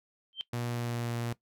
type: tone with exponential growth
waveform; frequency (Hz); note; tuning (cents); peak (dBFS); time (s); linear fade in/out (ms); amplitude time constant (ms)
sine; 3132; G7; -2; -27; 0.33-0.41; 0; 17
type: tone with pitch glide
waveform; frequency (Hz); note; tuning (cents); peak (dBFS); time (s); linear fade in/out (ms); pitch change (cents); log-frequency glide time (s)
sawtooth; 120 to 118.21; B2 to A#2; -49 to +25; -28; 0.53-1.33; 5; -26; 0.64-1.12
effects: noise-tail reverb RT60 0.1 s tail -18 dB re dry